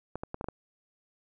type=clicks; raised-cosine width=1 ms; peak=-21 dBFS; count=6; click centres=0.156 / 0.235 / 0.344 / 0.411 / 0.443 / 0.486 s; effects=none